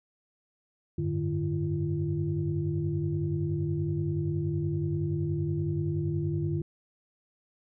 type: tone cluster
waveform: sine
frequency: 93.6 / 104.2 / 150.3 / 340 Hz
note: F#2 / G#2 / D3 / F4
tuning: +20 / +6 / +40 / -46 cents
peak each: -34 / -34 / -29 / -33 dBFS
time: 0.98-6.62 s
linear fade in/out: 5 ms
effects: tanh soft clip ceiling -16 dBFS